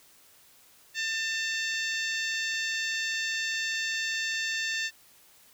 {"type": "harmonic tone with a mistuned harmonic", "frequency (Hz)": 895, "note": "A5", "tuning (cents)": 29, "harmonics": [2, 3, 4, 5, 6, 7, 8], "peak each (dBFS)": [-31, -35, -37, -39, -41, -42, -43], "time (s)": [0.94, 4.91], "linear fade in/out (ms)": 50, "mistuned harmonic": 8, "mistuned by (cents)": 26, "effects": ["white hiss -58 dBFS RMS until 5.53 s"]}